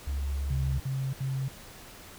sine tone, 69.3 Hz, C#2, in tune, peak -28 dBFS, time 0.07-0.8 s, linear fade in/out 5 ms
sine tone bursts, 133.6 Hz, C3, 36 cents sharp, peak -28 dBFS, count 3, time 0.5-1.484 s, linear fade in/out 5 ms, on 280 ms, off 72 ms
effects pink hiss -48 dBFS RMS until 2.18 s

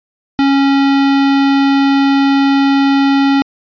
square tone, 275.8 Hz, C#4, 9 cents flat, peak -9 dBFS, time 0.39-3.42 s, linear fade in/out 0 ms, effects resampled to 11025 Hz

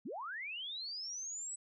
sine linear sweep, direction up, 164.81 to 8000 Hz, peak -40 dBFS, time 0.05-1.56 s, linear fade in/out 10 ms, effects none

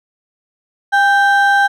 triangle ring-modulated tone, 1184 Hz, D6, 14 cents sharp, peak -4 dBFS, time 0.92-1.68 s, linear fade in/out 20 ms, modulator 380 Hz, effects none

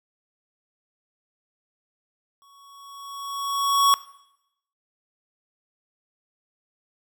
square tone with exponential growth, 1116 Hz, C#6, 11 cents sharp, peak -14 dBFS, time 2.42-3.94 s, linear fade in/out 0 ms, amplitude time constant 330 ms, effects noise-tail reverb RT60 0.8 s tail -18 dB re dry

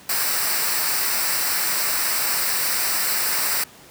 white noise with comb filter, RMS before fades -22 dBFS, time 0.09-3.64 s, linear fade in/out 5 ms, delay 0.3 ms, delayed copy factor -0.65, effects pink hiss -46 dBFS RMS until 3.9 s + high-pass 100 Hz 12 dB/octave

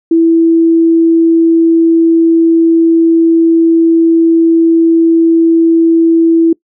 sine tone, 330 Hz, E4, 2 cents sharp, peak -4 dBFS, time 0.11-6.53 s, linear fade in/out 5 ms, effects noise-tail reverb RT60 0.1 s tail -23 dB re dry

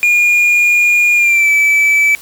triangle tone with pitch glide, 2427 to 2308 Hz, D#7 to D7, -44 to -31 cents, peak -6 dBFS, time 0.03-2.15 s, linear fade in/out 0 ms, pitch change -87 cents, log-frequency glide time 1.15-1.5 s, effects white hiss -36 dBFS RMS until 2.21 s

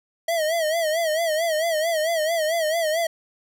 square tone with vibrato, 644 Hz, E5, 41 cents flat, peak -21 dBFS, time 0.28-3.07 s, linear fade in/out 5 ms, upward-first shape sine, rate 4.5 Hz, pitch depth 98 cents each way, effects none

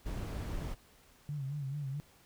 brown noise, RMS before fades -38 dBFS, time 0.05-0.75 s, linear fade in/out 20 ms
sine tone with vibrato, 140.8 Hz, C#3, 27 cents sharp, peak -35 dBFS, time 1.29-2 s, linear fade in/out 0 ms, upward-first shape sine, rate 4.6 Hz, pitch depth 99 cents each way
effects pink hiss -63 dBFS RMS until 2.25 s

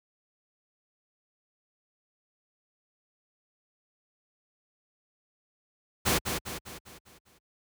pink noise with echo, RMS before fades -24 dBFS, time 6.05-6.19 s, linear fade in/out 20 ms, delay 200 ms, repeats 6, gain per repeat -6 dB, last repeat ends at 7.39 s, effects high-pass 60 Hz 12 dB/octave

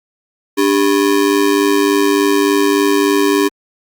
square ring-modulated tone, 346.4 Hz, F4, 14 cents flat, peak -8 dBFS, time 0.57-3.49 s, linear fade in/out 20 ms, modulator 51.7 Hz, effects Opus 48 kbps

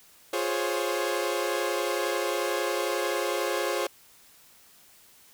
sawtooth chord, Db major seventh, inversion first, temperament equal with one note detuned, 351.5 / 415.3 / 523.3 / 554.4 Hz, F4 / Ab4 / C5 / Db5, +11 / 0 / 0 / 0 cents, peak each -28 dBFS, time 0.33-3.87 s, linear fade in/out 5 ms, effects white hiss -56 dBFS RMS until 5.33 s

